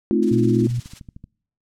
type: chord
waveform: sine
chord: F dominant seventh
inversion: first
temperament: just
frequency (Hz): 218.3 / 261.9 / 314.3 / 349.2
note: A3 / C4 / Eb4 / F4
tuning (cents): -13 / +2 / +18 / 0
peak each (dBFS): -20 / -22 / -23 / -20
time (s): 0.11-0.67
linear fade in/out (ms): 0
type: noise with tremolo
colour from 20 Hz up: blue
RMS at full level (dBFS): -35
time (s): 0.22-1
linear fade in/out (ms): 10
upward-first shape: sine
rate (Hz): 19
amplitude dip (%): 65
type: tone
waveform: sine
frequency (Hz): 120.5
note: B2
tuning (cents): -42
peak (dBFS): -20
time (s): 0.31-0.8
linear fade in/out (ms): 5
type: click train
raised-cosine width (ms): 5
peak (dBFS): -26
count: 9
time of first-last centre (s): 0.63-1.241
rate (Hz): 13.1
effects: noise-tail reverb RT60 0.6 s tail -26 dB re dry + low-pass 6000 Hz 12 dB/octave